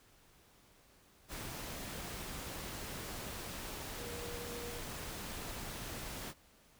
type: tone in noise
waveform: sine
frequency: 477.3 Hz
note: A#4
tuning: 41 cents sharp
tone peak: -46 dBFS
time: 3.97-4.82 s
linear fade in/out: 50 ms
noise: pink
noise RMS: -44 dBFS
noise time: 1.28-6.34 s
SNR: -5 dB
effects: pink hiss -65 dBFS RMS until 6.79 s